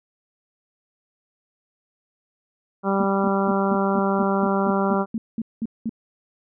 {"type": "harmonic tone", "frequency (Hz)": 196, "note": "G3", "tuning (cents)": 0, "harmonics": [1, 2, 3, 4, 5, 6, 7], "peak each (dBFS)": [-22, -25, -27, -28, -29, -30, -30], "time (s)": [2.83, 5.06], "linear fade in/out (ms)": 50}
{"type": "tone bursts", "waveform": "sine", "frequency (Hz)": 224.8, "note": "A3", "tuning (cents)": 37, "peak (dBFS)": -22, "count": 13, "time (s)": [3, 5.894], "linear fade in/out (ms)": 2, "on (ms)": 38, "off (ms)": 200}
{"effects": []}